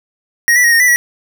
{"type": "tone with pitch steps", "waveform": "square", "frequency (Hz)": [1877, 1966, 1880, 1847, 1983, 1927], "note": ["A#6", "B6", "A#6", "A#6", "B6", "B6"], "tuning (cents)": [11, -8, 14, -16, 7, -43], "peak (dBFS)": -8, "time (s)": [0.48, 0.96], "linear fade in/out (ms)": 0, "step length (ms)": 80, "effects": []}